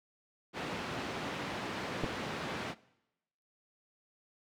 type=band-pass noise; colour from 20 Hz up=pink; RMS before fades=-39 dBFS; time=0.53-2.75 s; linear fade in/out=50 ms; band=160 to 3200 Hz; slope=12 dB/octave
type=clicks; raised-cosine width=2 ms; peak=-20 dBFS; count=2; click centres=2.037 / 2.044 s
effects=noise-tail reverb RT60 0.9 s tail -21 dB re dry